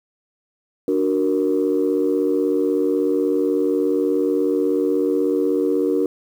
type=chord; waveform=sine; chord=D augmented; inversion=none; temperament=equal; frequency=293.7 / 370 / 466.2 Hz; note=D4 / F#4 / A#4; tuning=0 / 0 / 0 cents; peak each=-20 dBFS; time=0.88-6.06 s; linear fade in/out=2 ms; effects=tanh soft clip ceiling -9 dBFS + 8-bit